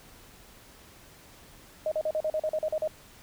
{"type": "tone bursts", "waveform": "sine", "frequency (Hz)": 622.3, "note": "D#5", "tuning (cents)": 0, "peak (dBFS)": -25, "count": 11, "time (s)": [1.86, 2.876], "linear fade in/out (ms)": 2, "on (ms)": 56, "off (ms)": 40, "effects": ["pink hiss -53 dBFS RMS until 3.22 s"]}